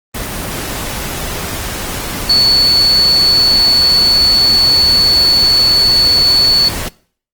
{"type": "tone in noise", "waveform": "sine", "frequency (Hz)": 4435, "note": "C#8", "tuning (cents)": 0, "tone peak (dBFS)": -6, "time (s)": [2.29, 6.69], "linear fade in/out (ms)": 10, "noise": "pink", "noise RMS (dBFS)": -21, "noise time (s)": [0.14, 6.89], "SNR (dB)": 12, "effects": ["noise-tail reverb RT60 0.5 s tail -22 dB re dry", "Opus 24 kbps"]}